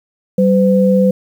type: tone pair together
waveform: sine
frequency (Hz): 192.33 / 508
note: G3 / B4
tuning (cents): -33 / +49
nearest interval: octave + perfect fourth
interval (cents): 1682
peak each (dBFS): -10 / -12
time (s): 0.38-1.11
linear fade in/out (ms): 5
effects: 7-bit

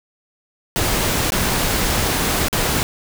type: noise with dropouts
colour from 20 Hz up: pink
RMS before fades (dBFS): -19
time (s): 0.76-2.83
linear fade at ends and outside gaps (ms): 0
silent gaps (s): 1.304-1.321 / 2.484-2.528
effects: none

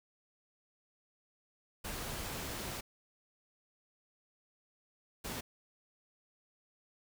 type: noise bursts at uneven times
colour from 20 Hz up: pink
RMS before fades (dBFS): -41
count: 2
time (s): 1.84-2.81 / 5.24-5.41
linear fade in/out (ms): 10
effects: none

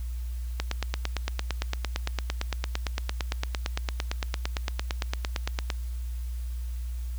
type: click train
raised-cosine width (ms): 0.2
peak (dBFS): -11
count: 46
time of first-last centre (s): 0.6-5.702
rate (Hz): 8.82
effects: added 60 Hz sine -30 dBFS peak until 7.18 s + white hiss -54 dBFS RMS until 7.18 s

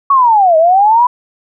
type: linear two-way sweep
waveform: sine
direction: down then up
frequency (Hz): 1132 to 622.3 to 1000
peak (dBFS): -5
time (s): 0.1-1.07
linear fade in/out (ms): 5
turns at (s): 0.57
effects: none

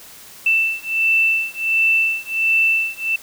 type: beating tone pair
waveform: sine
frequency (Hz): 2662 / 2663.4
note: E7 / E7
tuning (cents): +16 / +17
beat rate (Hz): 1.4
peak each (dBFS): -18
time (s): 0.46-3.16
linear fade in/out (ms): 5
effects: white hiss -41 dBFS RMS until 3.22 s

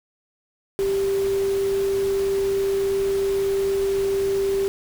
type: tone in noise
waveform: sine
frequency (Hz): 392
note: G4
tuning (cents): 0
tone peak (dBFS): -19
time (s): 0.79-4.68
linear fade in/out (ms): 0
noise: pink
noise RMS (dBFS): -36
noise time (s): 0.79-4.68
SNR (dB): +14
effects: none

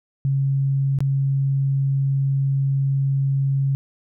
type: tone with dropouts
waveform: sine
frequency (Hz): 136.9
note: C#3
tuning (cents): -21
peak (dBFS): -17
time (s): 0.25-3.75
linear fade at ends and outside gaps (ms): 0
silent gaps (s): 0.988-1.005
effects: none

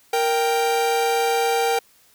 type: tone pair together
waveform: 45% pulse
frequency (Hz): 466.2 / 786.3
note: A#4 / G5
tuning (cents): 0 / +5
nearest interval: major sixth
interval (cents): 905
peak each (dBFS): -21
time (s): 0.13-1.79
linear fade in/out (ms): 5
effects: white hiss -56 dBFS RMS until 2.14 s

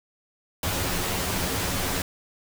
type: noise with comb filter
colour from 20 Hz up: pink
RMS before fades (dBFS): -27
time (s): 0.63-2.02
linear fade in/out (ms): 2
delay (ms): 11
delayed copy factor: +0.65
effects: none

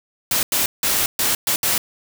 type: noise bursts at uneven times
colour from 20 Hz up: white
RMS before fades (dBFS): -19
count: 6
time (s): 0.31-0.43 / 0.52-0.66 / 0.83-1.06 / 1.19-1.35 / 1.47-1.56 / 1.63-1.78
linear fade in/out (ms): 2
effects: none

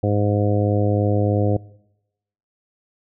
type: harmonic tone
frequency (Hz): 103.1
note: G#2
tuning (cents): -12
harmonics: 1 / 2 / 3 / 4 / 5 / 6 / 7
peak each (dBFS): -19 / -26 / -25 / -27 / -24 / -30 / -30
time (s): 0.03-1.57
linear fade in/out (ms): 5
effects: noise-tail reverb RT60 0.9 s tail -23 dB re dry

